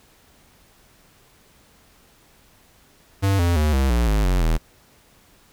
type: tone with pitch steps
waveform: square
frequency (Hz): 98 / 86.31 / 76.01 / 66.94 / 58.95 / 51.91 / 45.72 / 40.26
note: G2 / F2 / D#2 / C2 / A#1 / G#1 / F#1 / E1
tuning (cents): 0 / -20 / -40 / +40 / +20 / 0 / -20 / -40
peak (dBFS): -17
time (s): 3.22-4.58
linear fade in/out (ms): 20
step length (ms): 170
effects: pink hiss -55 dBFS RMS until 5.52 s